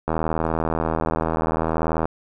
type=click train; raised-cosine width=1 ms; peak=-8 dBFS; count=160; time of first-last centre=0.08-2.055 s; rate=80.5 Hz; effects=none

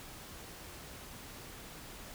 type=silence; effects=pink hiss -49 dBFS RMS until 2.14 s

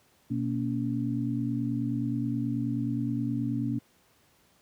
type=tone cluster; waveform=sine; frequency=122.9 / 232.6 / 282 Hz; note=B2 / A#3 / C#4; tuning=-8 / -4 / +30 cents; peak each=-31 dBFS; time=0.3-3.79 s; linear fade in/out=10 ms; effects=pink hiss -64 dBFS RMS until 4.61 s + high-pass 80 Hz 12 dB/octave

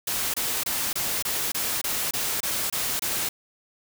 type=noise bursts; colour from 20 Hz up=white; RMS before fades=-27 dBFS; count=11; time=0.07-3.29 s; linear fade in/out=5 ms; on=270 ms; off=25 ms; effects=none

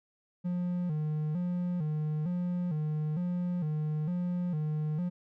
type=tone with vibrato; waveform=triangle; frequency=164.81 Hz; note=E3; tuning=in tune; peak=-27 dBFS; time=0.44-5.1 s; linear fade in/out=20 ms; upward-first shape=square; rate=1.1 Hz; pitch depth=130 cents each way; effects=none

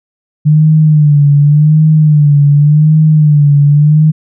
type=tone with vibrato; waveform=sine; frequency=149.8 Hz; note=D3; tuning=35 cents sharp; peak=-3 dBFS; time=0.45-4.12 s; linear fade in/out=20 ms; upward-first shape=sine; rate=0.88 Hz; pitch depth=73 cents each way; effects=none

